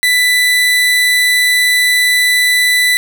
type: tone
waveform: 30% pulse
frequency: 1987 Hz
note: B6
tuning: 10 cents sharp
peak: -6 dBFS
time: 0.03-2.97 s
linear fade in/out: 0 ms
effects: none